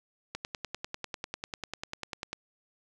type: click train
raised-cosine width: 0.2 ms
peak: -18 dBFS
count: 21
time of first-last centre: 0.35-2.33 s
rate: 10.1 Hz
effects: none